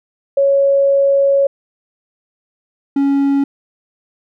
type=tone pair in turn; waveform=sine / triangle; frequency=554.4 / 278.2 Hz; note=C#5 / C#4; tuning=0 / +6 cents; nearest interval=octave; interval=1194 cents; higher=first; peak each=-9 dBFS; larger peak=neither; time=0.37-1.47 / 2.96-3.44 s; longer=first; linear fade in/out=5 ms; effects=none